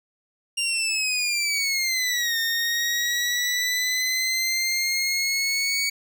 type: linear two-way sweep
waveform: 20% pulse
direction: down then up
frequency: 2800 to 1827 to 2248 Hz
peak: -17 dBFS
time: 0.57-5.9 s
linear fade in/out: 10 ms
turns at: 2.38 s
effects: none